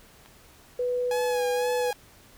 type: clicks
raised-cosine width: 0.3 ms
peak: -39 / -32 dBFS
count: 2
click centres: 0.252 / 0.26 s
type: tone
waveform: sine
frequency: 493.9 Hz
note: B4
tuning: in tune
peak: -24 dBFS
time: 0.79-1.91 s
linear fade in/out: 5 ms
type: tone with vibrato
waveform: sawtooth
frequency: 835 Hz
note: G#5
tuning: 9 cents sharp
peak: -26 dBFS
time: 1.11-1.93 s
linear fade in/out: 2 ms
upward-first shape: sine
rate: 2 Hz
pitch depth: 47 cents each way
effects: pink hiss -54 dBFS RMS until 2.37 s